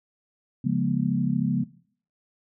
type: chord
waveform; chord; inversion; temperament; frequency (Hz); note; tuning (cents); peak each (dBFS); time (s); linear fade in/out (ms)
sine; C# dominant seventh; none; equal with one note detuned; 138.59 / 174.61 / 207.7 / 241; C#3 / E#3 / G#3 / B3; 0 / 0 / 0 / -42; -27; 0.64-1.64; 10
effects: noise-tail reverb RT60 0.5 s tail -17 dB re dry